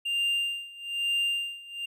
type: tone with tremolo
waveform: triangle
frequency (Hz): 2794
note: F7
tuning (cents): 0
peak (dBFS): -22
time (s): 0.05-1.86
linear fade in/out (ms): 10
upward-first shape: sine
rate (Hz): 1.1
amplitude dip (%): 90
effects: none